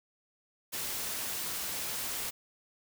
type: noise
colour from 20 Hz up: white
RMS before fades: -36 dBFS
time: 0.72-2.31 s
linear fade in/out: 20 ms
effects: none